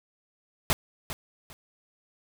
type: noise with echo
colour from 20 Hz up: pink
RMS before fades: -23 dBFS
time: 0.7-0.73 s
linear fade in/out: 0 ms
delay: 400 ms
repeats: 2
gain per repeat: -12 dB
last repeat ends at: 1.53 s
effects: none